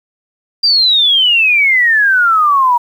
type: exponential sweep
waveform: sine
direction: down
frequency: 4787 to 942 Hz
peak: -7 dBFS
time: 0.63-2.78 s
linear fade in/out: 10 ms
effects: 7-bit